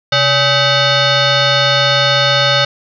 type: tone with frequency modulation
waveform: sine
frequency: 1539 Hz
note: G6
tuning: 32 cents flat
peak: -9 dBFS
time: 0.12-2.65 s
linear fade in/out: 5 ms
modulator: 703 Hz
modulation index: 4.3
effects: none